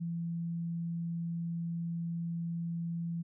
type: tone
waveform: sine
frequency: 168.6 Hz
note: E3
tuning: 39 cents sharp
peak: -33 dBFS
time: 0-3.23 s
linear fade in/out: 20 ms
effects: none